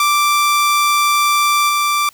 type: tone with level steps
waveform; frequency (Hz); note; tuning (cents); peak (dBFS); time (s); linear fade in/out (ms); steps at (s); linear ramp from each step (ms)
sawtooth; 1174.7; D6; 0; -8 / -10; 0-2.09; 2; 1.69; 2
effects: white hiss -49 dBFS RMS until 2.13 s